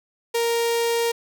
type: tone with notch filter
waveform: sawtooth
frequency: 466.2 Hz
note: A#4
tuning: in tune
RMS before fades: -22 dBFS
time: 0.34-1.12 s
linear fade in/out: 10 ms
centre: 1300 Hz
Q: 1.9
effects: none